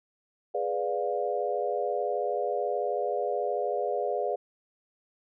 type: chord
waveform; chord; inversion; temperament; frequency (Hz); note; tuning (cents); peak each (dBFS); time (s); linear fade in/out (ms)
sine; G# diminished seventh; none; equal with one note detuned; 415.3 / 493.9 / 587.3 / 707; G#4 / B4 / D5 / F5; 0 / 0 / 0 / +21; -32; 0.54-4.36; 10
effects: none